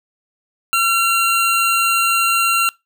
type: tone pair together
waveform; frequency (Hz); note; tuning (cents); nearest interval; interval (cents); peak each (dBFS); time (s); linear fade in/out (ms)
square; 1358 / 2757; F6 / F7; -49 / -23; octave; 1226; -17; 0.73-2.69; 0
effects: noise-tail reverb RT60 0.2 s tail -23 dB re dry